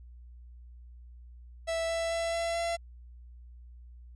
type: tone with pitch steps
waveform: 45% pulse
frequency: 659.3 / 663.9 / 668.5 / 673.2 / 677.8 Hz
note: E5 / E5 / E5 / E5 / E5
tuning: 0 / +12 / +24 / +36 / +48 cents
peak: -29 dBFS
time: 1.67-2.77 s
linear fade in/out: 20 ms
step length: 220 ms
effects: added 60 Hz sine -47 dBFS peak until 4.15 s + resampled to 22050 Hz